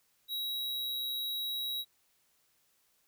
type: tone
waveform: square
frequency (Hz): 3857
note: B7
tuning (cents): -42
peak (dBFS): -34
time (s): 0.28-1.85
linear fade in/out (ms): 50
effects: white hiss -72 dBFS RMS until 3.07 s